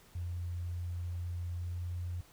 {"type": "tone with pitch glide", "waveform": "sine", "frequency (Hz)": [87.31, 88.12], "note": ["F2", "F2"], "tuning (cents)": [0, 16], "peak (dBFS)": -35, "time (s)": [0.15, 2.21], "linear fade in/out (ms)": 5, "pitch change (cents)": 16, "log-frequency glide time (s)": [1.56, 1.97], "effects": ["pink hiss -61 dBFS RMS until 2.32 s"]}